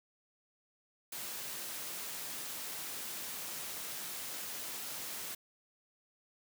white high-pass noise, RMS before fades -42 dBFS, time 1.12-5.35 s, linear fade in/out 5 ms, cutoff 120 Hz, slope 12 dB/octave, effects none

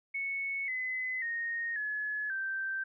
sine tone with pitch steps, 2209 / 2026 / 1857.5 / 1703.4 / 1562 Hz, C#7 / B6 / A#6 / G#6 / G6, -7 / +44 / -7 / +43 / -7 cents, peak -32 dBFS, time 0.14-2.84 s, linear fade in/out 10 ms, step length 540 ms, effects none

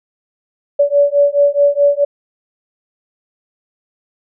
sine beating tone pair, 570 / 574.7 Hz, C#5 / D5, +48 / -38 cents, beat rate 4.7 Hz, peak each -12 dBFS, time 0.79-2.05 s, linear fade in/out 10 ms, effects none

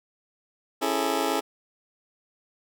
20% pulse chord, A major seventh, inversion first, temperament just, 275 / 330 / 412.5 / 440 Hz, C#4 / E4 / G#4 / A4, -14 / +2 / -12 / 0 cents, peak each -25 dBFS, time 0.81-1.41 s, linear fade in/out 20 ms, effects none

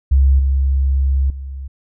sine tone with level steps, 67.6 Hz, C#2, 43 cents flat, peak -8 / -12 / -25 dBFS, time 0.11-1.68 s, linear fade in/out 10 ms, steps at 0.39 / 1.3 s, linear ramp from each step 2 ms, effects none

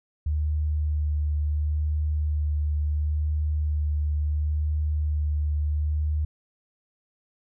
sine tone with vibrato, 75.3 Hz, D2, 44 cents sharp, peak -22 dBFS, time 0.26-6.25 s, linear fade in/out 5 ms, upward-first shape sine, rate 0.72 Hz, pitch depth 15 cents each way, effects none

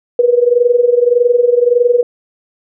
sine tone with amplitude modulation, 484.3 Hz, B4, 34 cents flat, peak -4 dBFS, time 0.19-2.03 s, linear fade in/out 2 ms, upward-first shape sine, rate 21.7 Hz, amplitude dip 80%, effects none

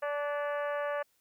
harmonic tone with a mistuned harmonic, 290 Hz, D4, 22 cents flat, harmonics 2 / 3 / 4 / 5 / 6 / 7 / 8 / 9 / 10, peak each -32 / -42 / -39 / -44 / -41 / -52 / -53 / -56 / -57 dBFS, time 0.02-1.03 s, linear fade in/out 10 ms, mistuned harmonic 5, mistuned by +36 cents, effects white hiss -72 dBFS RMS until 1.2 s

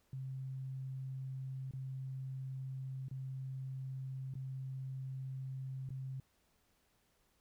sine tone with dropouts, 132.3 Hz, C3, 20 cents sharp, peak -40 dBFS, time 0.13-6.2 s, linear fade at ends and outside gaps 2 ms, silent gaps 1.711-1.735 / 3.084-3.112 / 4.339-4.353 / 5.891-5.904 s, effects pink hiss -75 dBFS RMS until 7.4 s

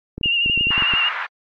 clicks, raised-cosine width 3 ms, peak -16 dBFS, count 12, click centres 0.18 / 0.212 / 0.259 / 0.461 / 0.498 / 0.576 / 0.61 / 0.67 / 0.706 / 0.779 / 0.823 / 0.937 s
sine tone with vibrato, 2794 Hz, F7, in tune, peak -16 dBFS, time 0.23-1.09 s, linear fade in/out 5 ms, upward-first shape sine, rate 11 Hz, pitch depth 39 cents each way
pink band-pass noise, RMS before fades -26 dBFS, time 0.7-1.27 s, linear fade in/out 20 ms, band 1100 to 2200 Hz, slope 24 dB/octave
effects AAC 64 kbps

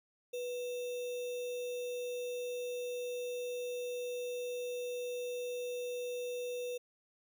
sine tone with sample-and-hold, 491 Hz, B4, 10 cents flat, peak -36 dBFS, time 0.33-6.78 s, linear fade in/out 10 ms, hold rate 3150 Hz, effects none

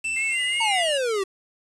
square tone with pitch glide, 2661 to 2852 Hz, E7 to F7, +16 to +36 cents, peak -25 dBFS, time 0.04-0.98 s, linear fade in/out 10 ms, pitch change +120 cents, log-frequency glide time 0.3-0.41 s
sine tone with vibrato, 2093 Hz, C7, in tune, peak -25 dBFS, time 0.16-0.83 s, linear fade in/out 10 ms, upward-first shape triangle, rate 2.7 Hz, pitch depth 97 cents each way
square exponential sweep, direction down, 940 to 374.8 Hz, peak -23 dBFS, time 0.6-1.24 s, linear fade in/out 10 ms
effects resampled to 24000 Hz + 7-bit

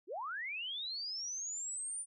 sine linear sweep, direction up, 300.4 to 9397 Hz, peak -38 dBFS, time 0.07-2.06 s, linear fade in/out 50 ms, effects none

